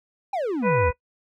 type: exponential sweep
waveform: triangle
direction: down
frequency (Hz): 830.6 to 69.3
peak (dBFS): -21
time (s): 0.33-0.91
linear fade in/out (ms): 5
type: harmonic tone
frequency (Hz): 493.9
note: B4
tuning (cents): 0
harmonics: 1 / 2 / 3 / 4 / 5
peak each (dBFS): -20 / -25 / -31 / -33 / -30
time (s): 0.62-0.93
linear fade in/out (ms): 50
effects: noise-tail reverb RT60 0.1 s tail -21 dB re dry